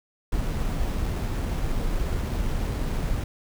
brown noise with sample-and-hold, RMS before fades -26 dBFS, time 0.32-3.24 s, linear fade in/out 5 ms, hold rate 8820 Hz, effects none

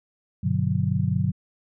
sine chord, G major seventh, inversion none, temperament just, 98 / 122.5 / 147 / 183.75 Hz, G2 / B2 / D3 / F#3, 0 / -14 / +2 / -12 cents, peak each -26 dBFS, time 0.43-1.32 s, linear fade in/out 10 ms, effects none

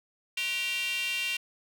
square tone with high-pass filter, 212.9 Hz, G#3, 43 cents sharp, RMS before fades -31 dBFS, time 0.37-1.37 s, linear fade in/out 5 ms, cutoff 2700 Hz, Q 5.9, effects none

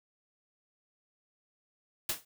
white noise with exponential decay, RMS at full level -27 dBFS, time 2.09-2.25 s, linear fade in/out 5 ms, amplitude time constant 33 ms, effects none

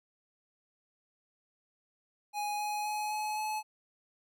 square tone with pitch steps, 830.6 / 837.3 / 844.1 / 851 / 857.9 Hz, G#5 / G#5 / G#5 / G#5 / A5, 0 / +14 / +28 / +42 / -44 cents, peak -33 dBFS, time 2.33-3.63 s, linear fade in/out 50 ms, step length 260 ms, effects none

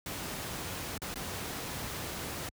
pink noise with dropouts, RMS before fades -38 dBFS, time 0.06-2.49 s, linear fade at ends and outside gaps 2 ms, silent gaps 0.978-1.018 / 1.142-1.157 s, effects high-pass 60 Hz 12 dB/octave

